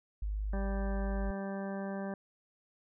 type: tone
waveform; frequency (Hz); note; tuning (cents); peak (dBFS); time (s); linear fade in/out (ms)
sine; 51.4; G#1; -17; -32; 0.22-1.31; 5
type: harmonic tone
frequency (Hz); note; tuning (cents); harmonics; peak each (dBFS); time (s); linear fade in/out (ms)
196; G3; 0; 1 / 2 / 3 / 4 / 5 / 6 / 8 / 9; -37 / -44 / -42 / -47 / -52 / -53 / -50 / -55; 0.53-2.14; 2
effects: none